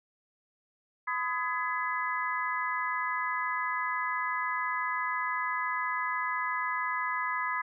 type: harmonic tone with a mistuned harmonic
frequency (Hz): 335.9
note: E4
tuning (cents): +33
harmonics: 3 / 4 / 5 / 6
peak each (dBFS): -33 / -34 / -35 / -36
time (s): 1.07-7.62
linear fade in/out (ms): 10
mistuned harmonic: 4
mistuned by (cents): -120
effects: none